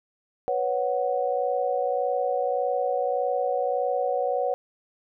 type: chord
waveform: sine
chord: B suspended second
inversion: none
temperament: just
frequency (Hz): 493.9 / 555.6 / 740.8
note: B4 / C#5 / F#5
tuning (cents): 0 / +4 / +2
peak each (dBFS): -27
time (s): 0.48-4.54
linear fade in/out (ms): 0
effects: none